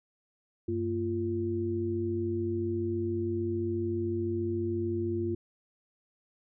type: tone cluster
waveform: sine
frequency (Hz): 96.6 / 231.7 / 345.6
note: G2 / A#3 / F4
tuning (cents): -25 / -10 / -18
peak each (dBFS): -34 / -37 / -30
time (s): 0.68-5.35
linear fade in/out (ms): 5
effects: none

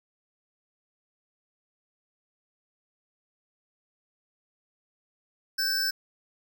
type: tone pair together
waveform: square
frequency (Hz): 1568 / 5278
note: G6 / E8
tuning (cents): 0 / +1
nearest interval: octave + major sixth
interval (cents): 2101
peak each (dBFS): -30 / -27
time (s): 5.58-5.91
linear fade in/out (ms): 10
effects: none

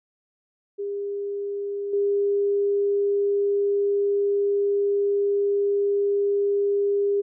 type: tone with level steps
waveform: sine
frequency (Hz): 403.3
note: G4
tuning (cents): +49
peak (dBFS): -26 / -19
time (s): 0.78-7.22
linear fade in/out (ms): 20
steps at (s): 1.93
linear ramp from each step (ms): 5
effects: none

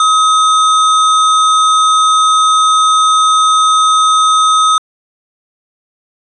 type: tone with sample-and-hold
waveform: sine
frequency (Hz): 1270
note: D#6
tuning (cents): +35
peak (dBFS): -6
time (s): 0-4.78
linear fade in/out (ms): 2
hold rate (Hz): 4900
effects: resampled to 22050 Hz

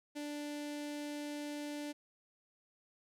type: tone with notch filter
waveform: sawtooth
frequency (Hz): 293.7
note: D4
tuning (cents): 0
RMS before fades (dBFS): -42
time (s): 0.15-1.93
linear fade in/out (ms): 20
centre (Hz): 1200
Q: 1.6
effects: low-pass 12000 Hz 12 dB/octave

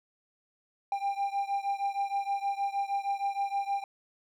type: beating tone pair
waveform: triangle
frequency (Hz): 794 / 800.4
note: G5 / G5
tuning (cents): +22 / +36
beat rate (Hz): 6.4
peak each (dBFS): -29 / -31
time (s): 0.92-3.84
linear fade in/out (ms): 2
effects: none

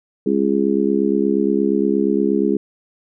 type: harmonic tone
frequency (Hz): 68.5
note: C#2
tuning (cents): -20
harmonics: 3 / 4 / 5 / 6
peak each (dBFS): -20 / -20 / -20 / -20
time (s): 0.26-2.57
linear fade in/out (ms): 5
effects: none

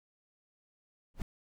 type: noise with exponential growth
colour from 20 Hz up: brown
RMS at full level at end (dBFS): -29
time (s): 1.14-1.22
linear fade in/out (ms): 2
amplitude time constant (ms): 17
effects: none

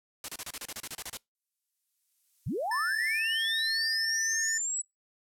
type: noise bursts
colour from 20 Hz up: white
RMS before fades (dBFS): -37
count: 13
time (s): 0.24-1.172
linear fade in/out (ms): 2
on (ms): 44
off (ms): 30
type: noise with exponential growth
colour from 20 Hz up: violet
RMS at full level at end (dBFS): -45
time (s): 1.35-3.19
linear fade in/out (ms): 0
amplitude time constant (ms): 400
type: linear sweep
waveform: sine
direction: up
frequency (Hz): 75.6 to 7902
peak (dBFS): -29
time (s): 2.46-4.82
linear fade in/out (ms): 10
type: tone with pitch glide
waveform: square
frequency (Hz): 1760 to 1798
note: A6 to A6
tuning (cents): 0 to +37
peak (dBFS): -31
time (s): 2.71-4.58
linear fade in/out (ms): 5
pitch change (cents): +37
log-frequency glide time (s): 2.99-3.28
effects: noise-tail reverb RT60 0.2 s tail -25 dB re dry + low-pass 12000 Hz 12 dB/octave

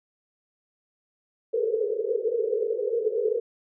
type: band-pass noise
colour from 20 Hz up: white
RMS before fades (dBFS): -26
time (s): 1.53-3.4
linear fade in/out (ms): 10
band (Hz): 420 to 480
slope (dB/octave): 96
effects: none

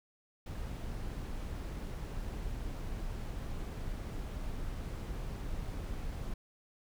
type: noise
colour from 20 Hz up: brown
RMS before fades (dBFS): -39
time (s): 0.46-6.34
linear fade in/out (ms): 5
effects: none

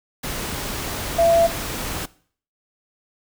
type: tone in noise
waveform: sine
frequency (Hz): 672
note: E5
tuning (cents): +33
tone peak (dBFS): -13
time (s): 1.18-1.47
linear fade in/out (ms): 10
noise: pink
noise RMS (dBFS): -28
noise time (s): 0.23-2.06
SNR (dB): +12
effects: noise-tail reverb RT60 0.5 s tail -20 dB re dry

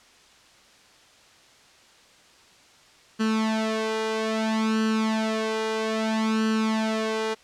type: tone with flanger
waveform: sawtooth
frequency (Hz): 220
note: A3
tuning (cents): 0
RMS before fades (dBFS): -25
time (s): 3.19-7.35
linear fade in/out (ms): 20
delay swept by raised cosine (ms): 0.68 to 2.08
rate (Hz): 0.61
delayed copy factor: +0.8
effects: white hiss -54 dBFS RMS until 7.43 s + low-pass 6000 Hz 12 dB/octave

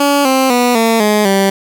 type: tone with pitch steps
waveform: 15% pulse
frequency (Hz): 284.3 / 263.7 / 244.7 / 227 / 210.5 / 195.31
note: C#4 / C4 / B3 / A#3 / G#3 / G3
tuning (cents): +44 / +14 / -16 / -46 / +24 / -6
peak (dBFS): -3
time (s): 0-1.5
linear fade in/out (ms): 5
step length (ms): 250
effects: none

